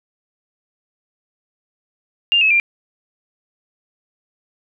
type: tone with pitch steps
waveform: sine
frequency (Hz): 2800 / 2582 / 2382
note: F7 / E7 / D7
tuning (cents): +4 / -37 / +24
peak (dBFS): -11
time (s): 2.32-2.599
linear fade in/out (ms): 0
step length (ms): 93
effects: none